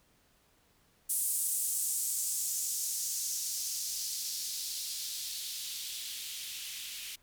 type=noise with band-pass filter sweep; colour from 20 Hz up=violet; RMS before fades=-36 dBFS; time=1.09-7.16 s; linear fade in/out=10 ms; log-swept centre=9400 to 2700 Hz; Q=1.9; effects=pink hiss -68 dBFS RMS until 7.22 s